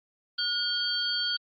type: tone cluster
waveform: sine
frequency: 1443 / 3215 / 4502 Hz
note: F#6 / G7 / C#8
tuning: -44 / +43 / +26 cents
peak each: -33 / -31 / -29 dBFS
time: 0.38-1.37 s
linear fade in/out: 10 ms
effects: Opus 32 kbps